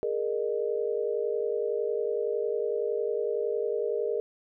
sine chord, Ab suspended second, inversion none, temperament equal with one note detuned, 415.3 / 466.2 / 611.6 Hz, Ab4 / Bb4 / Eb5, 0 / 0 / -30 cents, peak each -30 / -29 / -35 dBFS, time 0.03-4.2 s, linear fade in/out 0 ms, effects none

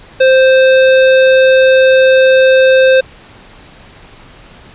square tone, 523.3 Hz, C5, in tune, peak -5 dBFS, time 0.2-3.01 s, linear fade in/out 10 ms, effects pink hiss -38 dBFS RMS until 4.74 s + resampled to 8000 Hz

